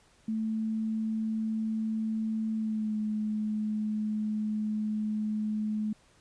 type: tone with pitch glide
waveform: sine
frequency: 220 to 213.7 Hz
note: A3 to G#3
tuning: 0 to +50 cents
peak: -28 dBFS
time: 0.28-5.93 s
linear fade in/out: 5 ms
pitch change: -50 cents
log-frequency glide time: 2.55-2.96 s
effects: pink hiss -63 dBFS RMS until 6.2 s + resampled to 22050 Hz